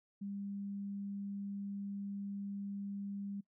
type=tone; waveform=sine; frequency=200 Hz; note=G3; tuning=35 cents sharp; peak=-39 dBFS; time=0.21-3.41 s; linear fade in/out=10 ms; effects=noise-tail reverb RT60 0.1 s tail -23 dB re dry